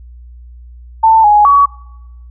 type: tone with pitch steps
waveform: sine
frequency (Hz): 891 / 834 / 1130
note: A5 / G#5 / C#6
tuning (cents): +22 / +7 / +33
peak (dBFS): -4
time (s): 1.03-1.66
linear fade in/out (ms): 10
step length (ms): 210
effects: noise-tail reverb RT60 0.9 s tail -21 dB re dry + added 60 Hz sine -32 dBFS peak until 2.3 s